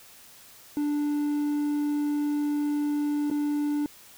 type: tone with dropouts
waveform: triangle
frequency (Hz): 293.7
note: D4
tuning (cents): 0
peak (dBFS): -22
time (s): 0.77-3.86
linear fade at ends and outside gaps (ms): 1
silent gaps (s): 3.301-3.312
effects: white hiss -51 dBFS RMS until 4.17 s